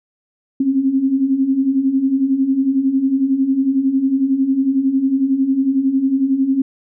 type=beating tone pair; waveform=sine; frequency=260 / 271 Hz; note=C4 / C#4; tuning=-11 / -39 cents; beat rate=11 Hz; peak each=-20 / -14 dBFS; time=0.6-6.62 s; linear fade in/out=5 ms; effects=none